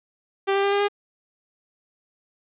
sawtooth tone with pitch steps, 392 / 395.9 / 399.8 / 403.7 / 407.7 Hz, G4 / G4 / G4 / G#4 / G#4, 0 / +17 / +34 / -49 / -32 cents, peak -15 dBFS, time 0.47-0.885 s, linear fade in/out 20 ms, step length 83 ms, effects resampled to 8000 Hz + 9-bit

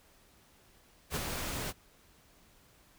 pink noise with ADSR envelope, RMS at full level -33 dBFS, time 1.1-1.73 s, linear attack 56 ms, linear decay 23 ms, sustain -4 dB, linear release 37 ms, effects pink hiss -63 dBFS RMS until 2.98 s

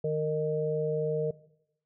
harmonic tone, 153.8 Hz, D#3, 20 cents flat, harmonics 1 / 3 / 4, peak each -32 / -28 / -35 dBFS, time 0.04-1.31 s, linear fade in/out 5 ms, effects noise-tail reverb RT60 0.8 s tail -19 dB re dry

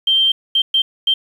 sine tone bursts at uneven times, 3145 Hz, G7, 5 cents sharp, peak -11 dBFS, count 4, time 0.07-0.32 / 0.55-0.62 / 0.74-0.82 / 1.07-1.14 s, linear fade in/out 5 ms, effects 7-bit

